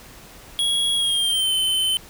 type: tone with pitch glide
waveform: square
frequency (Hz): 3322 to 3064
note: G#7 to G7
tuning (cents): 0 to -40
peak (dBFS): -19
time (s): 0.59-1.97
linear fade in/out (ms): 0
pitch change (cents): -140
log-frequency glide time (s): 0.95-1.53
effects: pink hiss -44 dBFS RMS until 2.09 s